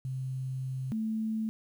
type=tone pair in turn; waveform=sine; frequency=130.81 / 220 Hz; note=C3 / A3; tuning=0 / 0 cents; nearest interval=major sixth; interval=900 cents; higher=second; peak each=-32 / -29 dBFS; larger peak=second; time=0.05-0.92 / 0.92-1.49 s; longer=first; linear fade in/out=0 ms; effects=10-bit